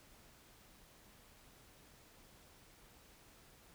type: silence
effects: pink hiss -63 dBFS RMS until 3.74 s